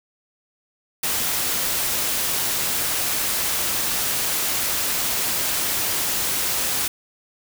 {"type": "noise", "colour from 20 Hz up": "white", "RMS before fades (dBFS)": -23, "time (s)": [1.03, 6.88], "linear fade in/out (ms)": 5, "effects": []}